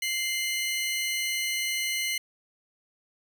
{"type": "tone pair together", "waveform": "sawtooth", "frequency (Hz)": [2093, 2960], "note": ["C7", "F#7"], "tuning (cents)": [0, 0], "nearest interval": "tritone", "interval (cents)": 600, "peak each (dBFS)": [-25, -29], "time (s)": [0.02, 2.18], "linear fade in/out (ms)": 5, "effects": []}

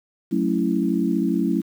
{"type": "chord", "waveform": "sine", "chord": "F# minor seventh", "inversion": "none", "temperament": "equal", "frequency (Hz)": [185, 220, 277.2, 329.6], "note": ["F#3", "A3", "C#4", "E4"], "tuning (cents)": [0, 0, 0, 0], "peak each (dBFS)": -24, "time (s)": [0.31, 1.62], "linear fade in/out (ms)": 20, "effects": ["8-bit"]}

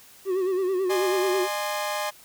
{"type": "tone with vibrato", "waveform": "triangle", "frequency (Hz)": 374.4, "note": "F#4", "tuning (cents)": 20, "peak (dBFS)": -20, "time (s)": [0.25, 1.48], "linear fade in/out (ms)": 50, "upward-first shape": "sine", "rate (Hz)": 9.2, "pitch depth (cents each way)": 71}
{"type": "chord", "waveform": "sawtooth", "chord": "Ab major", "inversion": "second", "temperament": "equal with one note detuned", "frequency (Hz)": [607.3, 830.6, 1046.5], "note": ["Eb5", "Ab5", "C6"], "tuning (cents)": [-42, 0, 0], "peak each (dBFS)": [-26, -27, -29], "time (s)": [0.89, 2.11], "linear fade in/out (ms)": 20}
{"effects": ["white hiss -51 dBFS RMS until 2.24 s"]}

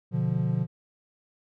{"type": "chord", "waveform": "triangle", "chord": "B diminished", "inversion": "none", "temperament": "equal", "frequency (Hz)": [123.47, 146.83, 174.61], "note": ["B2", "D3", "F3"], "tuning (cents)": [0, 0, 0], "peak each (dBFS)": -26, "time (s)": [0.11, 0.67], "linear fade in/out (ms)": 50, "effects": []}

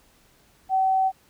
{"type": "tone", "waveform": "sine", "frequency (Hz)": 762, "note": "G5", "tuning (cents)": -49, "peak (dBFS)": -18, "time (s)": [0.69, 1.12], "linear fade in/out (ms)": 50, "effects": ["pink hiss -59 dBFS RMS until 1.29 s"]}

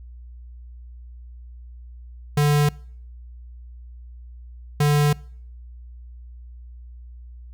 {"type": "tone bursts at uneven times", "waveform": "square", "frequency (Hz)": 146.83, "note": "D3", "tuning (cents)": 0, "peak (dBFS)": -16, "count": 2, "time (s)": [[2.37, 2.69], [4.8, 5.13]], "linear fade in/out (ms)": 5, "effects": ["noise-tail reverb RT60 0.6 s tail -25 dB re dry", "added 60 Hz sine -38 dBFS peak until 7.53 s"]}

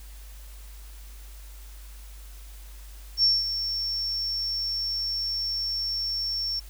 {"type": "tone with ADSR envelope", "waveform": "sine", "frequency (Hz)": 5450, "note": "F8", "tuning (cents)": -43, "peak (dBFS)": -16, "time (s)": [3.17, 6.6], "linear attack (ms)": 64, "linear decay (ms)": 200, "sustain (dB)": -10, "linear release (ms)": 11, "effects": ["added 50 Hz sine -41 dBFS peak until 6.69 s", "white hiss -52 dBFS RMS until 6.69 s"]}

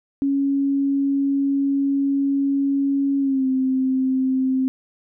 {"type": "tone with pitch glide", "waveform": "sine", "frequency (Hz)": [277.2, 261.6], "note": ["C#4", "C4"], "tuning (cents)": [0, 0], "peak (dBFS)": -17, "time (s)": [0.22, 4.68], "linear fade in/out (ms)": 0, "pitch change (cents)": -100, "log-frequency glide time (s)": [3.19, 3.47], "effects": []}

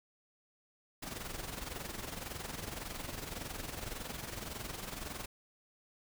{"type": "noise with amplitude modulation", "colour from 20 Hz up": "pink", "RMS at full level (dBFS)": -40, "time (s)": [1.02, 5.26], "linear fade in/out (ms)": 10, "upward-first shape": "sine", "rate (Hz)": 21.8, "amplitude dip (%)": 65, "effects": []}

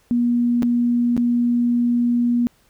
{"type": "tone with dropouts", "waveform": "sine", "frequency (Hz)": 240, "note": "B3", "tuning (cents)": -49, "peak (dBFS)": -15, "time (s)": [0.11, 2.47], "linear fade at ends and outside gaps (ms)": 0, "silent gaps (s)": [[0.623, 0.63], [1.166, 1.177]], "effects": ["pink hiss -59 dBFS RMS until 2.69 s"]}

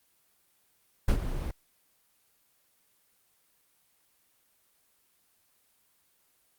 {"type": "noise with ADSR envelope", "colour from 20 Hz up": "brown", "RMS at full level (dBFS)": -20, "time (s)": [1.08, 1.51], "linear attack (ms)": 6, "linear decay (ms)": 82, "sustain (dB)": -12, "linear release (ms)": 5, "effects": ["white hiss -69 dBFS RMS until 6.58 s", "Opus 24 kbps"]}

